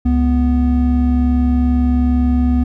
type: tone pair together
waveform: triangle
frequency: 69.3 / 246.7 Hz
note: C#2 / B3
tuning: 0 / -2 cents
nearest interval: octave + minor seventh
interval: 2198 cents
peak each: -12 dBFS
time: 0.05-2.64 s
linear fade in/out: 10 ms
effects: none